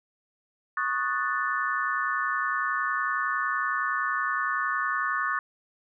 sine chord, D# half-diminished seventh, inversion third, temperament equal with one note detuned, 1108.7 / 1239.5 / 1480 / 1760 Hz, C#6 / D#6 / F#6 / A6, 0 / -7 / 0 / 0 cents, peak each -30 / -31 / -31 / -30 dBFS, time 0.77-5.39 s, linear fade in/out 2 ms, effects none

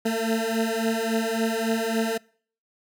20% pulse beating tone pair, 222.9 / 226.5 Hz, A3 / A#3, +23 / -50 cents, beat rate 3.6 Hz, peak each -22 / -20 dBFS, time 0.05-2.18 s, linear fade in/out 10 ms, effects noise-tail reverb RT60 0.5 s tail -25 dB re dry

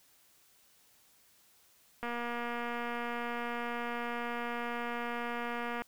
click train, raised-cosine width 0.5 ms, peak -23 dBFS, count 903, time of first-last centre 2.03-5.82 s, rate 238 Hz, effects white hiss -65 dBFS RMS until 5.87 s

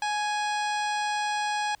harmonic tone with a mistuned harmonic, 830.6 Hz, G#5, in tune, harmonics 1 / 2 / 3 / 4 / 5 / 6 / 7 / 9 / 10, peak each -27 / -33 / -37 / -39 / -41 / -43 / -44 / -46 / -47 dBFS, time 0.02-1.75 s, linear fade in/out 2 ms, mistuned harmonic 1, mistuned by +18 cents, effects pink hiss -62 dBFS RMS until 1.8 s

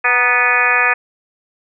harmonic tone with a mistuned harmonic, 246.9 Hz, B3, in tune, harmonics 2 / 3 / 4 / 5 / 6 / 7 / 8 / 9 / 10, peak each -26 / -23 / -23 / -19 / -22 / -16 / -21 / -21 / -17 dBFS, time 0.04-0.94 s, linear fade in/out 10 ms, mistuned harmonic 4, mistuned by -65 cents, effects none

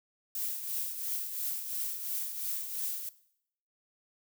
violet noise with tremolo, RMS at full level -33 dBFS, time 0.35-3.09 s, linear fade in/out 2 ms, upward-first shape triangle, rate 2.9 Hz, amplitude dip 60%, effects noise-tail reverb RT60 0.7 s tail -18 dB re dry

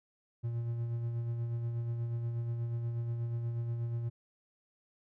triangle tone with tremolo, 117.4 Hz, A#2, 13 cents sharp, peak -29 dBFS, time 0.43-4.1 s, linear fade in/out 20 ms, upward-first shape sine, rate 8.3 Hz, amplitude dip 35%, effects none

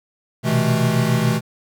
square tone cluster, 122.6 / 129.7 / 161.4 / 216 Hz, B2 / C3 / E3 / A3, -12 / -15 / -36 / -32 cents, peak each -22 dBFS, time 0.43-1.41 s, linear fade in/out 50 ms, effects 8-bit

